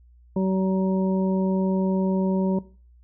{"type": "harmonic tone with a mistuned harmonic", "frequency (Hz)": 189.6, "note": "F#3", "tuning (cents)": 43, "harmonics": [1, 2, 3, 5], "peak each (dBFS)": [-21, -27, -31, -35], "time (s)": [0.36, 2.59], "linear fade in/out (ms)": 5, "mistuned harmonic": 5, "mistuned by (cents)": -17, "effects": ["noise-tail reverb RT60 0.4 s tail -19 dB re dry", "added 60 Hz sine -50 dBFS peak until 3.03 s"]}